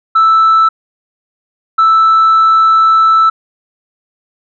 sine tone bursts at uneven times, 1318.5 Hz, E6, in tune, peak -3 dBFS, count 2, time 0.15-0.69 / 1.78-3.3 s, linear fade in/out 10 ms, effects tanh soft clip ceiling -3 dBFS

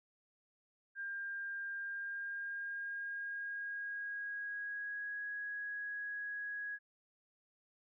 sine tone with pitch glide, 1600 to 1662.2 Hz, G6 to G#6, +35 to +1 cents, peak -39 dBFS, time 0.95-6.79 s, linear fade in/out 50 ms, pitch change +66 cents, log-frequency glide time 1.77-5.24 s, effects none

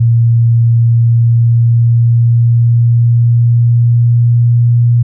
sine tone with pitch glide, 116.54 to 119.26 Hz, A#2 to A#2, 0 to +40 cents, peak -5 dBFS, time 0-5.03 s, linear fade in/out 10 ms, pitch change +40 cents, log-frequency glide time 0.76-4.92 s, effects none

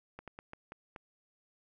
slowing click train, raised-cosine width 0.5 ms, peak -30 dBFS, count 6, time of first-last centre 0.19-0.962 s, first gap 87 ms, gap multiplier 1.29, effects none

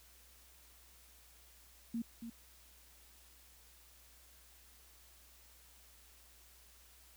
sine tone with echo, 231.3 Hz, A#3, 13 cents flat, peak -35 dBFS, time 1.94-2.02 s, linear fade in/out 5 ms, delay 280 ms, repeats 1, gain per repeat -8 dB, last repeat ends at 2.3 s, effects added 60 Hz sine -65 dBFS peak until 7.16 s + white hiss -63 dBFS RMS until 7.16 s

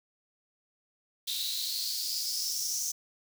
white noise with high-pass filter sweep, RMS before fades -33 dBFS, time 1.27-2.92 s, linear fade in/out 10 ms, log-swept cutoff 3700 to 6100 Hz, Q 6.8, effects none

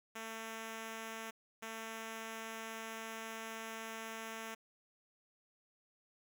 5% pulse tone bursts at uneven times, 223.7 Hz, A3, 29 cents sharp, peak -32 dBFS, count 2, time 0.15-1.31 / 1.62-4.55 s, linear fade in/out 10 ms, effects none

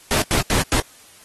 pink noise bursts at uneven times, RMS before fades -19 dBFS, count 4, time 0.11-0.22 / 0.31-0.41 / 0.5-0.62 / 0.72-0.8 s, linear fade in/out 0 ms, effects white hiss -48 dBFS RMS until 1.24 s + AAC 32 kbps

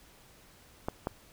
clicks, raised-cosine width 1 ms, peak -17 dBFS, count 2, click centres 0.885 / 1.071 s, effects pink hiss -58 dBFS RMS until 1.32 s

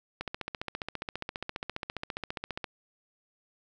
click train, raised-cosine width 0.3 ms, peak -18 dBFS, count 37, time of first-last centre 0.21-2.642 s, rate 14.8 Hz, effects none

